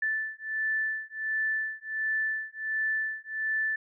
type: beating tone pair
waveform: sine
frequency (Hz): 1756 / 1757.4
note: A6 / A6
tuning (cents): -4 / -3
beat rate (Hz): 1.4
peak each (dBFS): -31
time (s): 0.02-3.76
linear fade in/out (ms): 5
effects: none